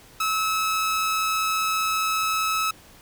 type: tone with amplitude modulation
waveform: sawtooth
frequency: 1295 Hz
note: E6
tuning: 31 cents flat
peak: -17 dBFS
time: 0.2-2.71 s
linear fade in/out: 5 ms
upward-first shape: sine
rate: 189 Hz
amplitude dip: 25%
effects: pink hiss -50 dBFS RMS until 3.01 s